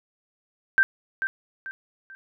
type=tone with echo; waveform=sine; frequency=1565 Hz; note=G6; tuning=3 cents flat; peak=-14 dBFS; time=0.78-0.83 s; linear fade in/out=0 ms; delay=440 ms; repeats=3; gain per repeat=-9 dB; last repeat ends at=2.15 s; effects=none